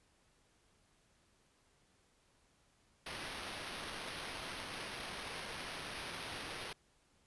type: noise with sample-and-hold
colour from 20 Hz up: violet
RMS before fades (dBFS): -45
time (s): 3.06-6.73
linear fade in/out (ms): 5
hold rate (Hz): 7350
effects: pink hiss -72 dBFS RMS until 7.26 s + resampled to 24000 Hz